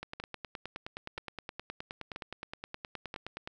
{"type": "two click trains", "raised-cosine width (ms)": 0.3, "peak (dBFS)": [-23, -23], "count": [34, 4], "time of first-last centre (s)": [[0.03, 3.475], [0.2, 3.141]], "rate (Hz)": [9.58, 1.02], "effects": []}